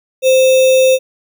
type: tone with sample-and-hold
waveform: sine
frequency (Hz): 521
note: C5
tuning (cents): -7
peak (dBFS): -6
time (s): 0.22-0.99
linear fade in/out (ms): 50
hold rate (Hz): 3150
effects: none

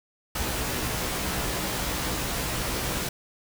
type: noise with comb filter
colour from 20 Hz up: pink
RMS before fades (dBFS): -29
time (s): 0.35-3.09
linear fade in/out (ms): 5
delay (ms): 16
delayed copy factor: +0.75
effects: none

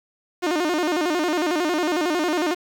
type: tone with vibrato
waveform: sawtooth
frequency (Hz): 329.8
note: E4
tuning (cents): +1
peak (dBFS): -16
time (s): 0.42-2.55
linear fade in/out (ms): 20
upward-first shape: square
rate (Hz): 11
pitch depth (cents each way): 140
effects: low-pass 6000 Hz 12 dB/octave + 7-bit

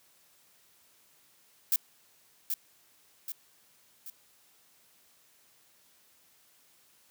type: noise with echo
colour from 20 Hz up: violet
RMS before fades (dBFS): -25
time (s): 1.72-1.76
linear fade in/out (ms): 2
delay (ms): 780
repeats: 3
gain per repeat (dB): -6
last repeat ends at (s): 4.1
effects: white hiss -64 dBFS RMS until 7.1 s + high-pass 80 Hz 12 dB/octave

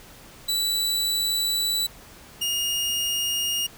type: tone pair in turn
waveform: sawtooth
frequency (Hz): 3951 / 2850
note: B7 / F7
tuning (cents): 0 / +34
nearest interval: tritone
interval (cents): 566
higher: first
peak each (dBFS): -19 / -20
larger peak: first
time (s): 0.48-1.87 / 2.41-3.67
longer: first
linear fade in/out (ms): 10
effects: pink hiss -47 dBFS RMS until 3.77 s

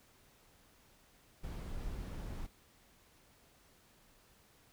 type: noise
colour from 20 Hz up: brown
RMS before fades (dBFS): -42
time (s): 1.43-2.47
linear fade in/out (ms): 10
effects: pink hiss -66 dBFS RMS until 4.72 s

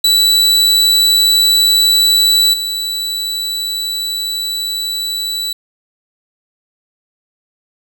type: tone with level steps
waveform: 40% pulse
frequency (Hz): 3951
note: B7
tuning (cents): 0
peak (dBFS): -7 / -16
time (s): 0.04-5.53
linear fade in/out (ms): 5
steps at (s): 2.53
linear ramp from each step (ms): 10
effects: none

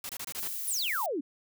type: noise bursts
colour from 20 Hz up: white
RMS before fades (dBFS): -38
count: 6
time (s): 0.04-0.477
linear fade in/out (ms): 2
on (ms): 52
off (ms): 25
type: noise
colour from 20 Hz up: violet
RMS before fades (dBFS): -36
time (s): 0.38-1.06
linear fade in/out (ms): 2
type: exponential sweep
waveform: sine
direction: down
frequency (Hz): 11175 to 257.1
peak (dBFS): -29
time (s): 0.67-1.21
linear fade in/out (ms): 10
effects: none

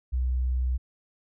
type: tone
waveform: sine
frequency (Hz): 63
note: B1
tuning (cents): +35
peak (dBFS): -23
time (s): 0.12-0.78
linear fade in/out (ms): 20
effects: none

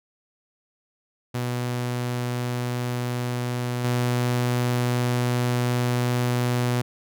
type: tone with level steps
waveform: sawtooth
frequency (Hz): 122.7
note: B2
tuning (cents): -11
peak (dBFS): -21 / -17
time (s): 1.34-6.82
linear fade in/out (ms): 10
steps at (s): 3.84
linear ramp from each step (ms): 5
effects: none

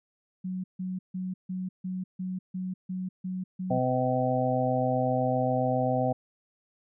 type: tone bursts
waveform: sine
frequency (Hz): 185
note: F#3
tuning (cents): 0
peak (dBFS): -30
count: 10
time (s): 0.44-3.79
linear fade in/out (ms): 10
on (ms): 200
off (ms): 150
type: harmonic tone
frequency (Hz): 127.6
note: C3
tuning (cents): -43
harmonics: 1 / 2 / 4 / 5 / 6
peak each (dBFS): -30 / -30 / -30 / -30 / -30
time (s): 3.7-6.13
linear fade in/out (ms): 10
effects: none

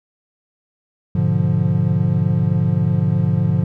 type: chord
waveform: triangle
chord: G# diminished seventh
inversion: none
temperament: equal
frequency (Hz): 103.83 / 123.47 / 146.83 / 174.61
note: G#2 / B2 / D3 / F3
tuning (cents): 0 / 0 / 0 / 0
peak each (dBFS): -18 / -20 / -17 / -17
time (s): 1.15-3.64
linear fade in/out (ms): 5
effects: none

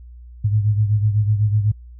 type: beating tone pair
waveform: sine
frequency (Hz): 104.4 / 112.4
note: G#2 / A2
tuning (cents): +10 / +37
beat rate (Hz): 8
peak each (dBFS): -15 / -22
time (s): 0.44-1.72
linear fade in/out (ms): 10
effects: added 60 Hz sine -37 dBFS peak until 1.99 s

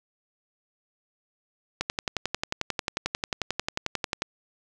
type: click train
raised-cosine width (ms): 0.2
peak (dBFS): -9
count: 28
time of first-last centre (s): 1.81-4.221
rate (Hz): 11.2
effects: none

